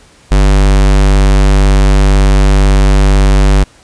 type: tone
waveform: square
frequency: 49 Hz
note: G1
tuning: in tune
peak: -5 dBFS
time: 0.31-3.64 s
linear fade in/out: 10 ms
effects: pink hiss -43 dBFS RMS until 3.83 s + resampled to 22050 Hz